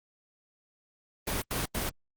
pink noise bursts, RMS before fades -31 dBFS, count 3, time 1.27-1.894 s, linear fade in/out 5 ms, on 150 ms, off 87 ms, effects Opus 24 kbps

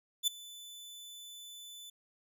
sawtooth tone with ADSR envelope, 3500 Hz, A7, 10 cents flat, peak -22 dBFS, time 0.23-1.9 s, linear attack 44 ms, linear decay 8 ms, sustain -22 dB, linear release 5 ms, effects none

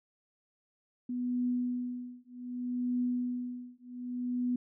sine tone with tremolo, 246.9 Hz, B3, in tune, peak -27 dBFS, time 1.09-4.56 s, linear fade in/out 5 ms, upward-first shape triangle, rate 0.65 Hz, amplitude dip 100%, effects none

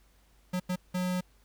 square tone bursts at uneven times, 181.7 Hz, F#3, 31 cents flat, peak -29 dBFS, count 3, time 0.53-0.6 / 0.69-0.76 / 0.94-1.21 s, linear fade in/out 10 ms, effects added 50 Hz sine -61 dBFS peak until 1.44 s + pink hiss -67 dBFS RMS until 1.44 s

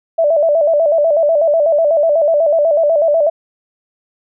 sine tone with vibrato, 622.3 Hz, D#5, in tune, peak -9 dBFS, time 0.18-3.3 s, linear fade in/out 10 ms, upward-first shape square, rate 8.1 Hz, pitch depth 100 cents each way, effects none

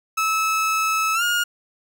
30% pulse tone with pitch glide, 1300 to 1425.9 Hz, E6 to F6, -24 to +36 cents, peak -16 dBFS, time 0.17-1.44 s, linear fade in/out 10 ms, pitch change +160 cents, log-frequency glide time 1.14-1.23 s, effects none

